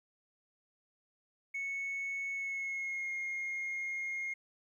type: tone with pitch glide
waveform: sine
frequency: 2208 to 2139 Hz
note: C#7 to C7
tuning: -7 to +38 cents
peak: -33 dBFS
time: 1.54-4.34 s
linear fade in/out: 10 ms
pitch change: -55 cents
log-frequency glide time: 2.32-3.12 s
effects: tanh soft clip ceiling -33 dBFS + 12-bit